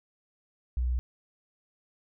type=tone; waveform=sine; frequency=61.74 Hz; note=B1; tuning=in tune; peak=-25 dBFS; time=0.77-0.99 s; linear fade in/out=0 ms; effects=none